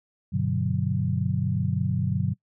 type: chord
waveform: sine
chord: G major seventh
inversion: none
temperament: equal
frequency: 98 / 123.47 / 146.83 / 185 Hz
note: G2 / B2 / D3 / F#3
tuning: 0 / 0 / 0 / 0 cents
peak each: -28 dBFS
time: 0.32-2.34 s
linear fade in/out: 20 ms
effects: noise-tail reverb RT60 0.1 s tail -22 dB re dry